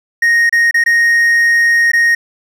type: tone with dropouts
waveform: triangle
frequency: 1864.7 Hz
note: A#6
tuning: in tune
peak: -6 dBFS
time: 0.22-2.15 s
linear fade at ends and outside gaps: 5 ms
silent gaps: 0.495-0.525 / 0.711-0.742 / 0.839-0.861 / 1.918-1.933 s
effects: none